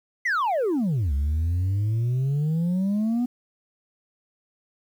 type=exponential two-way sweep; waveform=sine; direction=down then up; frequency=2093 to 68 to 249.3 Hz; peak=-18 dBFS; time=0.25-3.26 s; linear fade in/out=10 ms; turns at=1.13 s; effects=tanh soft clip ceiling -20 dBFS + 9-bit